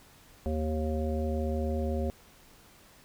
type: harmonic tone with a mistuned harmonic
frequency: 77.78 Hz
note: D#2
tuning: in tune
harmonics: 1 / 3 / 5 / 7 / 9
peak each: -30 / -34 / -37 / -36 / -42 dBFS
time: 0.46-2.1 s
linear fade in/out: 0 ms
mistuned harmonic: 1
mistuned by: -43 cents
effects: pink hiss -57 dBFS RMS until 3.04 s